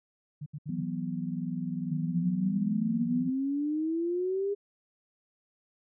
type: tone bursts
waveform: sine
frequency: 148.1 Hz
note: D3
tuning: 15 cents sharp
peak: -35 dBFS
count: 4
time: 0.41-0.831 s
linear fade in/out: 10 ms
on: 52 ms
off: 71 ms
type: chord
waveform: sine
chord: E suspended second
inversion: none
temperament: equal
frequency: 164.81 / 185 / 246.9 Hz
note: E3 / F#3 / B3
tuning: 0 / 0 / 0 cents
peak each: -35 dBFS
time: 0.69-3.3 s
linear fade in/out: 5 ms
type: exponential sweep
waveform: sine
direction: up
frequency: 156.7 to 409.1 Hz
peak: -27 dBFS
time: 1.91-4.55 s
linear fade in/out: 20 ms
effects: none